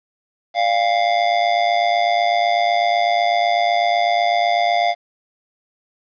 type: tone with amplitude modulation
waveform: square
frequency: 698.5 Hz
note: F5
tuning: in tune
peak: -12 dBFS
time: 0.54-4.95 s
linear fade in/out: 50 ms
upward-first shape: sine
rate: 108 Hz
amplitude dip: 75%
effects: resampled to 11025 Hz + 8-bit